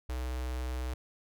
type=tone with notch filter; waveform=square; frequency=62.8 Hz; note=B1; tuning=30 cents sharp; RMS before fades=-35 dBFS; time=0.09-0.94 s; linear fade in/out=5 ms; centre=200 Hz; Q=1.8; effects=none